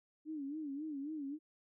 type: tone with vibrato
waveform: sine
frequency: 293.7 Hz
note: D4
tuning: in tune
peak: -39 dBFS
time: 0.25-1.39 s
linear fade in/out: 50 ms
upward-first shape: sine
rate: 3.7 Hz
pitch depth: 130 cents each way
effects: none